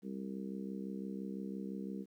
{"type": "harmonic tone", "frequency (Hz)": 65.9, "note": "C2", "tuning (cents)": 13, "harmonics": [3, 4, 5, 6, 7], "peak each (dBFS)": [-41, -47, -48, -51, -51], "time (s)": [0.02, 2.06], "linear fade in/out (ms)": 50, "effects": ["12-bit"]}